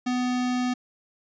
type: tone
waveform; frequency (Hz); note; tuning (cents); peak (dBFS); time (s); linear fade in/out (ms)
square; 249.3; B3; +16; -24; 0.06-0.74; 10
effects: resampled to 16000 Hz